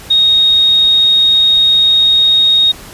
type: tone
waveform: sine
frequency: 3734 Hz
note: A#7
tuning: 2 cents sharp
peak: -6 dBFS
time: 0.1-2.72 s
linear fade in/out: 10 ms
effects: pink hiss -33 dBFS RMS until 2.93 s + resampled to 32000 Hz